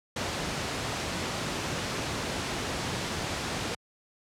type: noise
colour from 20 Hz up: pink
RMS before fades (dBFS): -31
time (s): 0.16-3.75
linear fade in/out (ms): 5
effects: high-pass 80 Hz 12 dB/octave + low-pass 7000 Hz 12 dB/octave